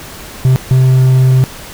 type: tone bursts at uneven times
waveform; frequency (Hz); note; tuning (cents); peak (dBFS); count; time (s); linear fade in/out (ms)
triangle; 129.7; C3; -15; -3; 2; 0.45-0.56 / 0.71-1.44; 0
effects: pink hiss -30 dBFS RMS until 1.73 s